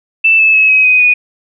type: tone with pitch steps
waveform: sine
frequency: 2650 / 2614 / 2578 / 2542 / 2507 / 2473 Hz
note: E7 / E7 / E7 / D#7 / D#7 / D#7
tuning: +9 / -15 / -39 / +36 / +12 / -11 cents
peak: -5 dBFS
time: 0.24-1.14 s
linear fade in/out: 10 ms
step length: 150 ms
effects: none